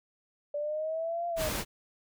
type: linear two-way sweep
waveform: sine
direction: up then down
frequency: 580 to 695 to 607 Hz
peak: -30 dBFS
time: 0.54-1.49 s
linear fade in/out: 5 ms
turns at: 1.28 s
type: noise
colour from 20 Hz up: pink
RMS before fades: -33 dBFS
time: 1.36-1.65 s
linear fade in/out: 50 ms
effects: none